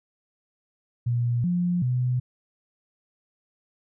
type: tone with pitch steps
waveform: sine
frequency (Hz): 119.9 / 176.7 / 125.3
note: A#2 / F3 / B2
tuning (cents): +49 / +21 / +25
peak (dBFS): -21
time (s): 1.06-2.2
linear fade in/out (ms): 10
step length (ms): 380
effects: none